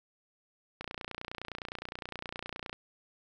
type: click train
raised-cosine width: 0.3 ms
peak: -22 dBFS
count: 58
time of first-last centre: 0.81-2.729 s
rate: 29.7 Hz
effects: none